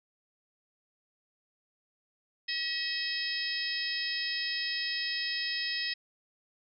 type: harmonic tone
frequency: 640 Hz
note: D#5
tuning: 49 cents sharp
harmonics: 3 / 4 / 5 / 6 / 7 / 8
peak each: -36 / -39 / -41 / -39 / -41 / -35 dBFS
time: 2.48-5.94 s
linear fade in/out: 10 ms
effects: none